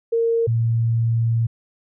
sine tone pair in turn, 460.4 / 115.1 Hz, A#4 / A#2, -22 / -22 cents, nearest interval 2 octaves, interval 2400 cents, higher first, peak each -16 dBFS, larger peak neither, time 0.12-0.47 / 0.47-1.47 s, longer second, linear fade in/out 10 ms, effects none

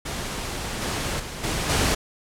pink noise with level steps, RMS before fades -30 / -27 / -34 / -26 / -21 dBFS, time 0.05-1.95 s, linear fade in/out 10 ms, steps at 0.81 / 1.19 / 1.43 / 1.69 s, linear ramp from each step 10 ms, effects low-pass 10000 Hz 12 dB/octave

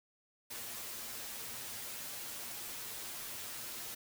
white noise with comb filter, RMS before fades -44 dBFS, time 0.5-3.95 s, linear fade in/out 10 ms, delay 8.6 ms, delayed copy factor +0.7, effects none

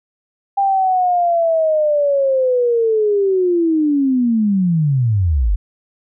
sine linear sweep, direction down, 798 to 42.43 Hz, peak -12 dBFS, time 0.57-5.56 s, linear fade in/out 10 ms, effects none

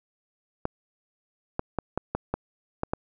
clicks, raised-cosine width 1 ms, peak -12 dBFS, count 8, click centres 0.654 / 1.594 / 1.787 / 1.976 / 2.15 / 2.34 / 2.834 / 2.935 s, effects none

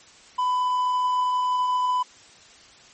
triangle tone with hard clipping, 1000 Hz, B5, 21 cents sharp, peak -21 dBFS, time 0.38-2.03 s, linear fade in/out 10 ms, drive 6 dB, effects white hiss -50 dBFS RMS until 2.93 s + MP3 32 kbps

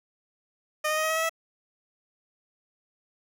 15% pulse tone with pitch steps, 612 / 618.8 / 625.6 / 632.5 / 639.5 / 646.5 / 653.7 Hz, D#5 / D#5 / D#5 / D#5 / D#5 / E5 / E5, -29 / -10 / +9 / +28 / +47 / -34 / -15 cents, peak -18 dBFS, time 0.84-1.295 s, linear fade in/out 10 ms, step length 65 ms, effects none

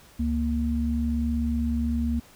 sine tone pair together, 71.09 / 234.2 Hz, C#2 / A#3, +44 / +8 cents, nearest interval octave + major sixth, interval 2064 cents, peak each -26 / -25 dBFS, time 0.19-2.2 s, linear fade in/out 10 ms, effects pink hiss -53 dBFS RMS until 2.35 s

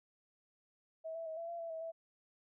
sine tone with pitch steps, 645 / 660 / 638 / 670 / 682 / 667 / 646 / 658 Hz, E5 / E5 / D#5 / E5 / F5 / E5 / E5 / E5, -38 / +2 / +43 / +28 / -41 / +20 / -35 / -3 cents, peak -40 dBFS, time 1.04-1.92 s, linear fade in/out 20 ms, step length 110 ms, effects none

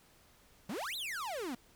45% pulse exponential two-way sweep, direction up then down, 169.8 to 4186 to 225.5 Hz, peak -37 dBFS, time 0.69-1.55 s, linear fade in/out 5 ms, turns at 0.96 s, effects pink hiss -64 dBFS RMS until 1.75 s

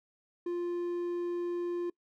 triangle tone, 349.2 Hz, F4, in tune, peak -29 dBFS, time 0.46-1.9 s, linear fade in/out 5 ms, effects noise-tail reverb RT60 0.1 s tail -24 dB re dry

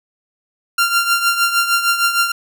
sawtooth tone with tremolo, 1386 Hz, F6, 14 cents flat, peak -7 dBFS, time 0.78-2.32 s, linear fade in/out 5 ms, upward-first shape triangle, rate 6.5 Hz, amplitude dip 70%, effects none

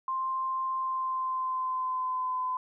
sine tone with pitch glide, 1049 to 1017.4 Hz, C6 to C6, +4 to -49 cents, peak -28 dBFS, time 0.08-2.57 s, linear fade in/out 2 ms, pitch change -53 cents, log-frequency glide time 0.74-2.39 s, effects none

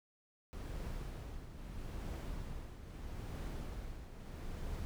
brown noise with tremolo, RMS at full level -41 dBFS, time 0.53-4.85 s, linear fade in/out 0 ms, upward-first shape triangle, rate 0.77 Hz, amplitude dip 65%, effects none

